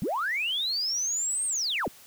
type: linear two-way sweep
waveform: sine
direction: up then down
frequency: 137.4 to 8690 to 137.4 Hz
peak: -25 dBFS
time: 0.02-1.88 s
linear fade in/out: 0 ms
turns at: 1.46 s
effects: tanh soft clip ceiling -21 dBFS + white hiss -52 dBFS RMS until 2.06 s